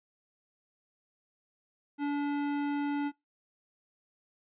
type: tone with tanh clipping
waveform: sine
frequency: 287.9 Hz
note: D4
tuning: 34 cents flat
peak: -31 dBFS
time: 1.98-3.12 s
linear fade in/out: 50 ms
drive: 18 dB
effects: noise-tail reverb RT60 0.2 s tail -24 dB re dry + resampled to 8000 Hz